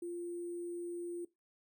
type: tone with sample-and-hold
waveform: sine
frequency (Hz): 347.7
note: F4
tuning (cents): -8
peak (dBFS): -38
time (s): 0.02-1.25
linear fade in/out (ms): 5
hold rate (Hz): 8820
effects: noise-tail reverb RT60 0.2 s tail -19 dB re dry